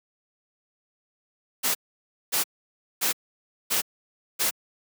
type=noise bursts; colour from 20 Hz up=white; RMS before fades=-24 dBFS; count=5; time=1.63-4.51 s; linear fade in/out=20 ms; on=120 ms; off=570 ms; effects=high-pass 200 Hz 12 dB/octave